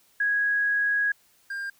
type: tone pair in turn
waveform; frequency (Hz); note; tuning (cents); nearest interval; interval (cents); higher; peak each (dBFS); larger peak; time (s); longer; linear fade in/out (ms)
sine / triangle; 1657 / 1600.6; G#6 / G6; -4 / +36; minor second; 60; first; -21 / -28; first; 0.2-1.12 / 1.5-1.7; first; 5
effects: white hiss -62 dBFS RMS until 1.79 s